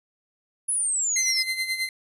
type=exponential sweep; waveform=sine; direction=down; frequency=10548 to 4978 Hz; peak=-22 dBFS; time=0.68-1.43 s; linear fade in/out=10 ms
type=tone with tremolo; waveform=30% pulse; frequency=2069 Hz; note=C7; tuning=20 cents flat; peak=-20 dBFS; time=1.16-1.89 s; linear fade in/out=2 ms; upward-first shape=sine; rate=9.4 Hz; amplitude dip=65%
effects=resampled to 32000 Hz